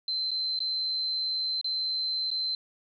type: tone with dropouts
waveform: sine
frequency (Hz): 4089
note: C8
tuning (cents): -41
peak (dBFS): -27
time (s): 0.08-2.55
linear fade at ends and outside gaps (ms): 2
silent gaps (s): 0.308-0.314 / 0.591-0.603 / 1.613-1.644 / 2.305-2.313
effects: none